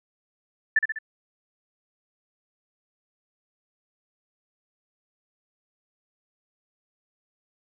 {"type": "tone with echo", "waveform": "sine", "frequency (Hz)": 1760, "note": "A6", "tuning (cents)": 0, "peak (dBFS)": -15, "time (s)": [0.76, 0.79], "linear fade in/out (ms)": 5, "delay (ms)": 66, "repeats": 3, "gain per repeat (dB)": -5, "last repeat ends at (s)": 0.988, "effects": []}